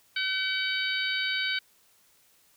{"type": "harmonic tone", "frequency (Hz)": 760, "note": "F#5", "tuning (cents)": 46, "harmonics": [2, 3, 4, 5, 6], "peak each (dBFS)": [-31, -32, -33, -34, -36], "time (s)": [0.16, 1.59], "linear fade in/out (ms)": 5, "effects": ["white hiss -63 dBFS RMS until 2.56 s"]}